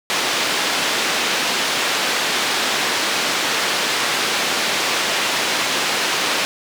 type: band-pass noise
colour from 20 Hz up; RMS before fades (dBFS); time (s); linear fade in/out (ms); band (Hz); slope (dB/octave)
white; -20; 0.1-6.45; 0; 240 to 4100; 12
effects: none